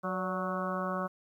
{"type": "harmonic tone with a mistuned harmonic", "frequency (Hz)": 184.3, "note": "F#3", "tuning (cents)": -7, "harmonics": [1, 2, 3, 4, 5, 6, 7, 8], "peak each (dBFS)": [-36, -42, -37, -42, -46, -37, -39, -43], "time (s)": [0.03, 1.08], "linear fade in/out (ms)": 20, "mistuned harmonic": 3, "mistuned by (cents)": 47, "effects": ["11-bit"]}